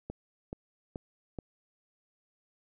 click train, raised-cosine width 2 ms, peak -24 dBFS, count 4, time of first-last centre 0.1-1.388 s, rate 2.33 Hz, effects none

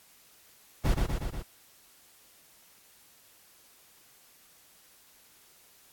brown noise with echo, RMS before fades -23 dBFS, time 0.84-0.95 s, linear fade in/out 20 ms, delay 120 ms, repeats 4, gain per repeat -3 dB, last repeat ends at 1.43 s, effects white hiss -59 dBFS RMS until 5.92 s + AAC 64 kbps

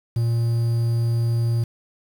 triangle tone with quantisation, 116.54 Hz, A#2, in tune, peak -16 dBFS, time 0.16-1.64 s, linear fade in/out 5 ms, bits 7, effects none

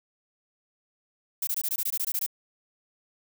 violet noise bursts, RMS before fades -28 dBFS, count 12, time 1.42-2.264 s, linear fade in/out 5 ms, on 52 ms, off 20 ms, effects none

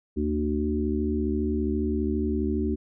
harmonic tone with a mistuned harmonic, 74.8 Hz, D2, 32 cents sharp, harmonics 1 / 3 / 4 / 5, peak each -29 / -28 / -29 / -30 dBFS, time 0.16-2.76 s, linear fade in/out 20 ms, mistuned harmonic 3, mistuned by +20 cents, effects none

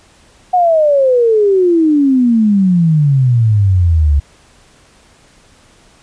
sine exponential sweep, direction down, 740 to 69.3 Hz, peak -7 dBFS, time 0.53-4.2 s, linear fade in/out 10 ms, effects pink hiss -47 dBFS RMS until 6.02 s + resampled to 22050 Hz

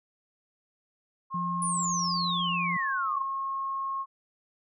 sine tone with pitch glide, 1073 to 1083 Hz, C6 to C#6, +43 to -41 cents, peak -29 dBFS, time 1.3-4.06 s, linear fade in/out 50 ms, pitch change +16 cents, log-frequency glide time 1.83-2.29 s
sine tone, 174.61 Hz, F3, in tune, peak -32 dBFS, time 1.34-2.77 s, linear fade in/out 5 ms
sine exponential sweep, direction down, 9890 to 1046.5 Hz, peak -29 dBFS, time 1.62-3.22 s, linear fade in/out 2 ms
effects none

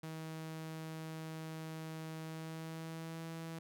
sawtooth tone with pitch glide, 159.5 to 163.7 Hz, D#3 to E3, +43 to -12 cents, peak -39 dBFS, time 0.03-3.59 s, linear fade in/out 5 ms, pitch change +45 cents, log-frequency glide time 2.22-3.23 s, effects none

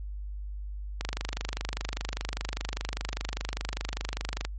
click train, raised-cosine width 0.2 ms, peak -14 dBFS, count 87, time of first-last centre 1.01-4.45 s, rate 25 Hz, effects added 50 Hz sine -34 dBFS peak until 4.58 s + MP3 32 kbps

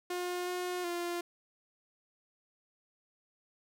sawtooth tone with pitch steps, 357.3 / 359.9 / 347.5 Hz, F4 / F#4 / F4, +40 / -48 / -9 cents, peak -30 dBFS, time 0.1-1.21 s, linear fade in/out 5 ms, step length 370 ms, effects none

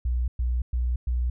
sine tone bursts, 61 Hz, B1, 21 cents flat, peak -22 dBFS, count 4, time 0.05-1.3 s, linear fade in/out 5 ms, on 230 ms, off 110 ms, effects none

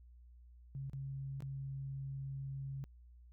sine tone with dropouts, 136.2 Hz, C#3, 30 cents flat, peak -40 dBFS, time 0.75-2.84 s, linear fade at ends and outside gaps 0 ms, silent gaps 0.897-0.933 / 1.405-1.423 s, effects added 60 Hz sine -56 dBFS peak until 3.32 s

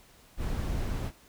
brown noise, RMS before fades -31 dBFS, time 0.37-1.12 s, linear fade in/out 50 ms, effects pink hiss -58 dBFS RMS until 1.28 s

